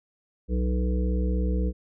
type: harmonic tone with a mistuned harmonic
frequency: 62 Hz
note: B1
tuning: 7 cents sharp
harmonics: 1 / 3 / 5 / 7 / 8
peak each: -23 / -30 / -35 / -37 / -37 dBFS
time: 0.48-1.73 s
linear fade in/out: 50 ms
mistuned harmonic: 8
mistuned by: -20 cents
effects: none